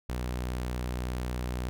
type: tone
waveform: sawtooth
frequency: 61.74 Hz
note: B1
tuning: in tune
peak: -27 dBFS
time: 0.09-1.69 s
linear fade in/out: 0 ms
effects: none